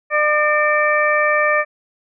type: harmonic tone with a mistuned harmonic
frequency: 600 Hz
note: D5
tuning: 37 cents sharp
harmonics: 1 / 2 / 3 / 4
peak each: -18 / -19 / -18 / -21 dBFS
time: 0.1-1.65 s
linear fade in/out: 50 ms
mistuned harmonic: 4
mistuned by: -59 cents
effects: none